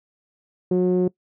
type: tone with low-pass filter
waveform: sawtooth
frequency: 181.6 Hz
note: F#3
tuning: 32 cents flat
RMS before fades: -19 dBFS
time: 0.71-1.08 s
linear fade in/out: 5 ms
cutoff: 410 Hz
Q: 3.7
effects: noise-tail reverb RT60 0.1 s tail -22 dB re dry